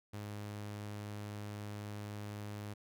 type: tone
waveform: sawtooth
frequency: 103.83 Hz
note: G#2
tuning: in tune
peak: -38 dBFS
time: 0.13-2.74 s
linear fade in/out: 10 ms
effects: none